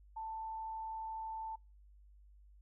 sine tone, 886 Hz, A5, 12 cents sharp, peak -40 dBFS, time 0.16-1.56 s, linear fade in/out 10 ms, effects noise-tail reverb RT60 0.3 s tail -26 dB re dry + added 50 Hz sine -58 dBFS peak until 2.61 s

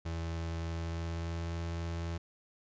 35% pulse tone with pitch glide, 82.8 to 83.91 Hz, E2 to E2, +8 to +31 cents, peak -33 dBFS, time 0.05-2.18 s, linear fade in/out 10 ms, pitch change +23 cents, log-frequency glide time 0.61-1.53 s, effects resampled to 16000 Hz

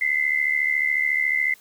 sine tone pair together, 2019 / 2093 Hz, B6 / C7, +38 / 0 cents, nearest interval minor second, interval 62 cents, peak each -22 dBFS, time 0.01-1.54 s, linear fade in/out 5 ms, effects white hiss -53 dBFS RMS until 1.6 s + high-pass 80 Hz 12 dB/octave

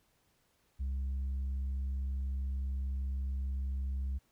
sine tone with tanh clipping, 66.8 Hz, C2, 36 cents sharp, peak -33 dBFS, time 0.79-4.19 s, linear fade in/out 20 ms, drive 2 dB, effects pink hiss -73 dBFS RMS until 4.31 s

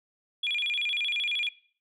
sine tone with vibrato, 2848 Hz, F7, 33 cents sharp, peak -25 dBFS, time 0.43-1.49 s, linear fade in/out 5 ms, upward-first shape square, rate 13 Hz, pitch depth 290 cents each way, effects noise-tail reverb RT60 0.5 s tail -21 dB re dry + tanh soft clip ceiling -21 dBFS

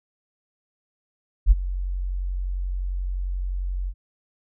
sine tone with ADSR envelope, 45.72 Hz, F#1, 20 cents flat, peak -7 dBFS, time 1.46-3.94 s, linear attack 51 ms, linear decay 25 ms, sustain -17 dB, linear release 62 ms, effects none

